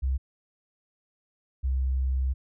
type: tone pair in turn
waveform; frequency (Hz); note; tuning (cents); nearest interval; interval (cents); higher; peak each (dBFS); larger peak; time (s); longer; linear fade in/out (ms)
sine; 65.8 / 65.35; C2 / C2; +10 / -1; unison; 11; first; -23; neither; 0.02-0.18 / 1.63-2.34; second; 20
effects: none